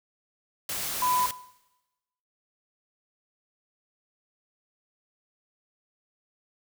sine tone in noise, 998 Hz, B5, 18 cents sharp, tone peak -23 dBFS, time 1.02-1.26 s, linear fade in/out 2 ms, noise white, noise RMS -32 dBFS, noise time 0.69-1.31 s, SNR +6 dB, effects noise-tail reverb RT60 1.0 s tail -18 dB re dry

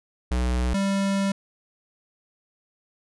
square tone pair in turn, 61.74 / 196.5 Hz, B1 / G3, 0 / +4 cents, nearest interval octave + minor sixth, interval 2004 cents, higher second, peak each -22 dBFS, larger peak neither, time 0.31-0.74 / 0.74-1.32 s, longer second, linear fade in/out 5 ms, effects resampled to 24000 Hz

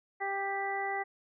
harmonic tone, 394.2 Hz, G4, 10 cents sharp, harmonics 1 / 2 / 3 / 4 / 5, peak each -39 / -34 / -44 / -45 / -36 dBFS, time 0.2-1.04 s, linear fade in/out 20 ms, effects none

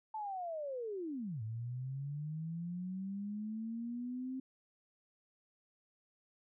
sine linear two-way sweep, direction down then up, 886 to 107.6 to 263.6 Hz, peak -38 dBFS, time 0.14-4.4 s, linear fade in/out 5 ms, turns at 1.42 s, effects none

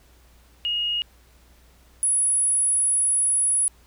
sine tone pair in turn, 2869 / 10224 Hz, F7 / D#9, +46 / +46 cents, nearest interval octave + minor seventh, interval 2200 cents, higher second, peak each -22 / -18 dBFS, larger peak second, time 0.65-1.02 / 2.03-3.68 s, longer second, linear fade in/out 0 ms, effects added 60 Hz sine -53 dBFS peak until 3.86 s + pink hiss -58 dBFS RMS until 3.86 s

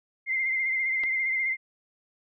sine tone with vibrato, 2093 Hz, C7, in tune, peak -24 dBFS, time 0.26-1.57 s, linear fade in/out 50 ms, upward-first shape sine, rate 15 Hz, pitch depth 39 cents each way
clicks, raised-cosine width 0.3 ms, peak -23 / -30 dBFS, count 2, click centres 1.036 / 1.039 s
effects none

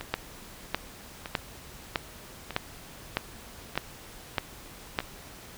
two click trains, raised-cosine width 0.3 ms, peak -19 / -9 dBFS, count 5 / 9, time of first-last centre 0.01-5.004 / 0.14-4.988 s, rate 0.801 / 1.65 Hz, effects pink hiss -47 dBFS RMS until 5.57 s

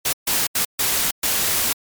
white noise bursts at uneven times, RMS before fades -20 dBFS, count 5, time 0.05-0.13 / 0.27-0.47 / 0.55-0.65 / 0.79-1.11 / 1.23-1.73 s, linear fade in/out 5 ms, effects MP3 96 kbps

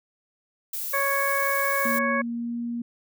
violet noise, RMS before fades -31 dBFS, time 0.73-1.99 s, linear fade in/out 5 ms
harmonic tone, 554.4 Hz, C#5, in tune, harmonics 1 / 2 / 3 / 4, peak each -28 / -27 / -27 / -30 dBFS, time 0.93-2.22 s, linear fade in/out 10 ms
sine tone with pitch glide, 234.9 to 236.5 Hz, A#3 to A#3, +13 to +25 cents, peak -27 dBFS, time 1.85-2.82 s, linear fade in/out 5 ms, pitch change +12 cents, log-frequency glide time 2.32-2.58 s
effects none

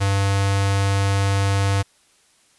square tone with notch filter, 98.8 Hz, G2, 14 cents sharp, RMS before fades -19 dBFS, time 0-1.83 s, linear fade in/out 20 ms, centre 210 Hz, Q 0.54, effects white hiss -58 dBFS RMS until 2.58 s + resampled to 24000 Hz

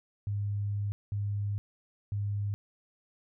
sine tone bursts at uneven times, 102 Hz, G#2, 31 cents flat, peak -29 dBFS, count 3, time 0.27-0.92 / 1.12-1.58 / 2.12-2.54 s, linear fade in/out 0 ms, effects none

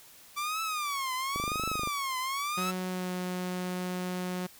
sawtooth tone with vibrato, 1157 Hz, D6, 26 cents flat, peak -27 dBFS, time 0.36-2.72 s, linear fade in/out 20 ms, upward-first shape triangle, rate 0.96 Hz, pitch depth 230 cents each way
click train, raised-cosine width 2 ms, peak -23 dBFS, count 14, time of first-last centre 1.36-1.874 s, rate 25.3 Hz
sawtooth tone with pitch glide, 184 to 181.57 Hz, F#3 to F#3, -9 to -32 cents, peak -28 dBFS, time 2.57-4.47 s, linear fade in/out 10 ms, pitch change -23 cents, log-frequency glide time 2.88-3.13 s
effects white hiss -54 dBFS RMS until 4.59 s

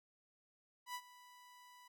sawtooth tone with ADSR envelope, 987.8 Hz, B5, in tune, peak -37 dBFS, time 0.86-1.88 s, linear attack 86 ms, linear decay 61 ms, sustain -18 dB, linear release 7 ms, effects none

